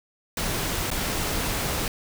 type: noise with dropouts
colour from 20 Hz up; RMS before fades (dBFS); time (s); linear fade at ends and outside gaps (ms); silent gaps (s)
pink; -27; 0.37-1.88; 2; 0.904-0.913
effects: none